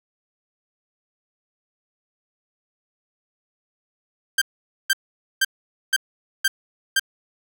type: tone bursts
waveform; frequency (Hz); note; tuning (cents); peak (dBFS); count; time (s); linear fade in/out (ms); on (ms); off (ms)
sawtooth; 1575; G6; +8; -12; 6; 4.38-6.996; 5; 36; 480
effects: none